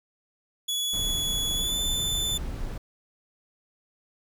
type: tone with pitch glide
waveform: sawtooth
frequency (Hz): 3395 to 3519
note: G#7 to A7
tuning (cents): +37 to 0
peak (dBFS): -23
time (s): 0.68-2.38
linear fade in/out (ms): 10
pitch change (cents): +63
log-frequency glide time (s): 1.54-1.78
type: noise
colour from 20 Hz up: brown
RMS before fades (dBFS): -33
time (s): 0.93-2.78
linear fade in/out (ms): 5
effects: none